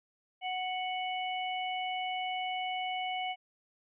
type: harmonic tone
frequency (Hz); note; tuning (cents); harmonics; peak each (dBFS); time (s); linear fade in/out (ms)
740; F#5; 0; 1 / 3 / 4; -34 / -39 / -40; 0.41-3.36; 50
effects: none